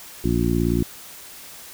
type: harmonic tone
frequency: 58.27 Hz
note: A#1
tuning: in tune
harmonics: 1 / 2 / 3 / 4 / 5 / 6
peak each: -25 / -25 / -25 / -25 / -25 / -25 dBFS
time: 0.24-0.83 s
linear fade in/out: 5 ms
effects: white hiss -41 dBFS RMS until 1.73 s